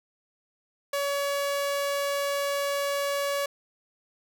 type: tone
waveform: sawtooth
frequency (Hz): 565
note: C#5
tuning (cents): +33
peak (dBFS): -22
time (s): 0.93-3.46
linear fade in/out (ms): 5
effects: none